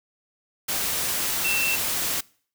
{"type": "tone in noise", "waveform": "sine", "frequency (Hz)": 2688, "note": "E7", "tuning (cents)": 33, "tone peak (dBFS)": -23, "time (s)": [1.44, 1.76], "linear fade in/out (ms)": 10, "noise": "white", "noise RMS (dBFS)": -26, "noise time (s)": [0.68, 2.21], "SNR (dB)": 0, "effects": ["noise-tail reverb RT60 0.5 s tail -24 dB re dry"]}